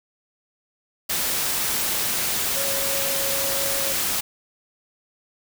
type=tone in noise; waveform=sine; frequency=550 Hz; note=C#5; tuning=14 cents flat; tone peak=-30 dBFS; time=2.56-3.93 s; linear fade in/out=10 ms; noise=white; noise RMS=-24 dBFS; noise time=1.09-4.21 s; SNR=-9 dB; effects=none